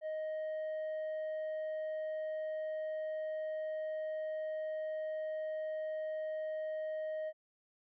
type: tone with tanh clipping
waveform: sine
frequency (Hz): 624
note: D#5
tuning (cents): +5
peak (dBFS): -37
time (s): 0.01-7.33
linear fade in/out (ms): 50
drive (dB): 4
effects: none

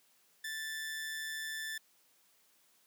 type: tone with amplitude modulation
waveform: sawtooth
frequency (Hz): 1760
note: A6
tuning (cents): 0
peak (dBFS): -33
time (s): 0.44-1.78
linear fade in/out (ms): 5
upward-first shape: sine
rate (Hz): 153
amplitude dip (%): 35
effects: white hiss -69 dBFS RMS until 2.86 s + high-pass 150 Hz 12 dB/octave

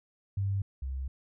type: tone pair in turn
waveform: sine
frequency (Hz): 98.6 / 66.18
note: G2 / C2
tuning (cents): +11 / +20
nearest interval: perfect fifth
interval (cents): 691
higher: first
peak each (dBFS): -27 / -32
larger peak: first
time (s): 0.37-0.62 / 0.82-1.08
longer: second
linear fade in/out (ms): 5
effects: none

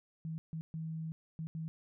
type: tone bursts at uneven times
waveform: sine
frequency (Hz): 160.6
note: E3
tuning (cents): -45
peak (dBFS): -37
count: 5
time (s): 0.25-0.38 / 0.53-0.61 / 0.74-1.12 / 1.39-1.47 / 1.55-1.68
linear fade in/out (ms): 0
effects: none

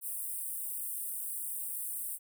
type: high-pass noise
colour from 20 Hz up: pink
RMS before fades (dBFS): -38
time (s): 0.01-2.19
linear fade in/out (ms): 50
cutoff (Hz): 8400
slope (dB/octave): 96
effects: none

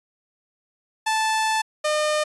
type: tone pair in turn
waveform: sawtooth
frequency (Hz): 877 / 607.1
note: A5 / D#5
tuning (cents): -6 / -43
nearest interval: tritone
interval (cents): 637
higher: first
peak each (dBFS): -16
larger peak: neither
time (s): 1.06-1.62 / 1.84-2.24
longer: first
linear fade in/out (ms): 10
effects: resampled to 24000 Hz

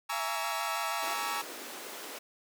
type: chord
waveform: sawtooth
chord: A# half-diminished seventh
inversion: third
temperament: equal with one note detuned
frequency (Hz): 830.6 / 932.3 / 1128.8 / 1318.5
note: G#5 / A#5 / C#6 / E6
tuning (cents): 0 / 0 / +31 / 0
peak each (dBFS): -34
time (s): 0.09-1.42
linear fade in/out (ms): 10
type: tone with vibrato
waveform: sawtooth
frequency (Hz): 671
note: E5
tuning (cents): +31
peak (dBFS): -35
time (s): 0.12-1.14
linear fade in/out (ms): 5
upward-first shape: square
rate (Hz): 6.3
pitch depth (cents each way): 33
type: high-pass noise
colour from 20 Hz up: pink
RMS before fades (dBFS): -43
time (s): 1.02-2.19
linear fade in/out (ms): 10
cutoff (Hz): 290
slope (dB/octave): 24
effects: none

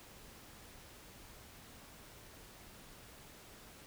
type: silence
effects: pink hiss -56 dBFS RMS until 3.86 s

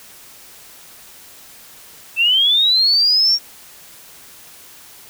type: linear sweep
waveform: sine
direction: up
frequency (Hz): 2621 to 5600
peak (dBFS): -11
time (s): 2.16-3.39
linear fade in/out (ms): 50
effects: white hiss -42 dBFS RMS until 5.09 s

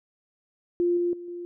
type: tone with level steps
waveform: sine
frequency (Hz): 349.2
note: F4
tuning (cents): 0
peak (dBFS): -20 / -22 / -36 / -33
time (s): 0.8-1.45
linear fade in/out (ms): 0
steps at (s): 0.97 / 1.13 / 1.28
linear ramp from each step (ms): 2
effects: none

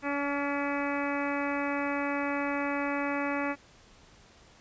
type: harmonic tone with a mistuned harmonic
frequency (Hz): 284.4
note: C#4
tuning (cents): +45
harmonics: 1 / 2 / 3 / 4 / 5 / 6 / 7 / 8 / 9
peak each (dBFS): -32 / -35 / -37 / -38 / -39 / -40 / -40 / -41 / -42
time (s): 0.02-3.56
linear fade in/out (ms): 50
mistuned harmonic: 5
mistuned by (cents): -22
effects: pink hiss -57 dBFS RMS until 4.6 s + resampled to 16000 Hz

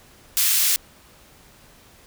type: high-pass noise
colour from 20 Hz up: white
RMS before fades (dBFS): -19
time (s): 0.37-0.76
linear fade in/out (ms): 0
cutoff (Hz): 2300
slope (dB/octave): 12
effects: pink hiss -51 dBFS RMS until 2.06 s

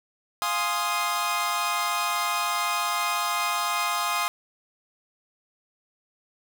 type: chord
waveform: sawtooth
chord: F minor seventh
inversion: none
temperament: equal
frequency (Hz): 698.5 / 830.6 / 1046.5 / 1244.5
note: F5 / Ab5 / C6 / Eb6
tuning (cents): 0 / 0 / 0 / 0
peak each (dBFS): -29 / -29 / -25 / -24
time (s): 0.42-4.28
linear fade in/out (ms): 0
effects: none

